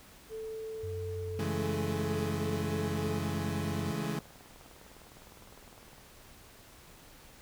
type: tone with pitch glide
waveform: sine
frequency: 441.4 to 431.1 Hz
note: A4 to A4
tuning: +5 to -35 cents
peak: -37 dBFS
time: 0.29-3.22 s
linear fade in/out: 50 ms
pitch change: -40 cents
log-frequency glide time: 1.06-2.37 s
type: tone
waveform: sine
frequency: 92.5 Hz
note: F#2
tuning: in tune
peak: -37 dBFS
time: 0.83-3.91 s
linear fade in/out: 5 ms
type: chord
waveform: 30% pulse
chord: A major seventh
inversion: first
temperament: equal with one note detuned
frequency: 138.59 / 164.81 / 207.7 / 217.3 Hz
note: C#3 / E3 / G#3 / A3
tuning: 0 / 0 / 0 / -21 cents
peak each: -36 / -34 / -35 / -38 dBFS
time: 1.39-4.19 s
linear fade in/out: 2 ms
type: click train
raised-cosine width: 1 ms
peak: -40 dBFS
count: 56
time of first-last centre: 3.19-5.982 s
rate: 19.7 Hz
effects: pink hiss -55 dBFS RMS until 7.41 s